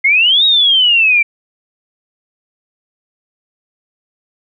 sine exponential two-way sweep, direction up then down, 2093 to 3821 to 2322 Hz, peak -7 dBFS, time 0.04-1.23 s, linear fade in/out 10 ms, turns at 0.45 s, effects none

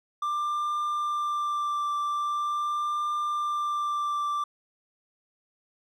triangle tone with vibrato, 1184 Hz, D6, 14 cents sharp, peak -24 dBFS, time 0.22-4.44 s, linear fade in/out 5 ms, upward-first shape triangle, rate 0.43 Hz, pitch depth 16 cents each way, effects none

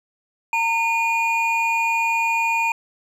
triangle tone pair together, 914 / 2440 Hz, A#5 / D#7, -34 / -34 cents, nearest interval octave + perfect fourth, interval 1700 cents, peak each -19 dBFS, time 0.53-2.72 s, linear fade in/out 2 ms, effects none

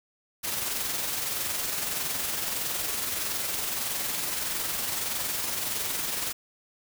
white noise with amplitude modulation, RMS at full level -29 dBFS, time 0.43-6.33 s, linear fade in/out 20 ms, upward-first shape sine, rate 21.6 Hz, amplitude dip 35%, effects none

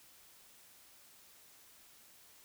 silence, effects white hiss -61 dBFS RMS until 2.44 s

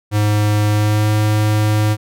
square tone with pitch glide, 105 to 106.53 Hz, G#2 to G#2, +19 to +45 cents, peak -13 dBFS, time 0.11-1.97 s, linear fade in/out 50 ms, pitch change +26 cents, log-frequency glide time 0.68-1.11 s, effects none

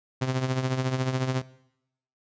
sawtooth tone with tremolo, 130 Hz, C3, 11 cents flat, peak -18 dBFS, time 0.21-1.42 s, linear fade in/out 10 ms, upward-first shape triangle, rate 14 Hz, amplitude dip 70%, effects noise-tail reverb RT60 0.8 s tail -19 dB re dry + resampled to 16000 Hz

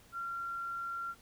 sine tone, 1375 Hz, F6, 27 cents flat, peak -36 dBFS, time 0.12-1.15 s, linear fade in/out 50 ms, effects pink hiss -61 dBFS RMS until 1.21 s

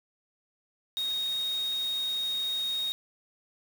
sine tone in noise, 3733 Hz, A#7, 2 cents sharp, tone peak -28 dBFS, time 0.97-2.92 s, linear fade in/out 0 ms, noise white, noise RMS -45 dBFS, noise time 0.97-2.92 s, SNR +14 dB, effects none

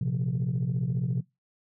sine chord, Bb suspended second, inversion none, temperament just, 116.54 / 131.11 / 174.81 Hz, Bb2 / C3 / F3, 0 / +4 / +2 cents, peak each -31 / -26 / -29 dBFS, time 0.01-1.21 s, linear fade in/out 5 ms, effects noise-tail reverb RT60 0.2 s tail -20 dB re dry + tanh soft clip ceiling -21 dBFS

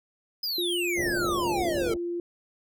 square exponential sweep, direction down, 5100 to 433.9 Hz, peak -28 dBFS, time 0.43-1.94 s, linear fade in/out 5 ms
sine tone with pitch glide, 350 to 346.4 Hz, F4 to F4, +4 to -14 cents, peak -28 dBFS, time 0.58-2.2 s, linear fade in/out 2 ms, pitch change -18 cents, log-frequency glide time 1.51-1.76 s
white low-pass noise, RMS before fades -34 dBFS, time 0.95-1.98 s, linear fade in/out 50 ms, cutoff 670 Hz, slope 48 dB/octave
effects none

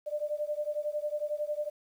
sine beating tone pair, 592 / 603 Hz, D5 / D5, +14 / +46 cents, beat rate 11 Hz, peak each -33 / -34 dBFS, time 0.06-1.7 s, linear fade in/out 20 ms, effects 10-bit

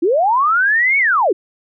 sine linear two-way sweep, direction up then down, 304.6 to 2255 to 304.6 Hz, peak -11 dBFS, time 0.02-1.33 s, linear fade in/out 10 ms, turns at 0.98 s, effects none

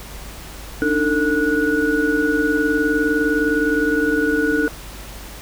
sine tone cluster, 289.5 / 309.1 / 450.3 / 1465 Hz, D4 / D#4 / A4 / F#6, -25 / -11 / +40 / -18 cents, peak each -21 dBFS, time 0.82-4.68 s, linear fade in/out 0 ms, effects added 50 Hz sine -36 dBFS peak until 5.41 s + pink hiss -37 dBFS RMS until 5.41 s

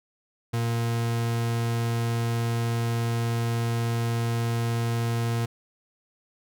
40% pulse tone, 116.54 Hz, A#2, in tune, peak -23 dBFS, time 0.53-5.46 s, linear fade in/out 10 ms, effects none

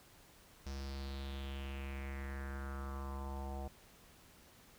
square tone with low-pass filter sweep, 68.3 Hz, C#2, 25 cents flat, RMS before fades -43 dBFS, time 0.66-3.68 s, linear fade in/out 5 ms, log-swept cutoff 5700 to 720 Hz, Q 4.2, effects pink hiss -62 dBFS RMS until 4.78 s

